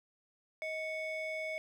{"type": "ring-modulated tone", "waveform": "triangle", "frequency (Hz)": 1425, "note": "F6", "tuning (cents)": 34, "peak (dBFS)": -31, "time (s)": [0.62, 1.58], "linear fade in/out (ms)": 0, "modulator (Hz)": 794, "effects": []}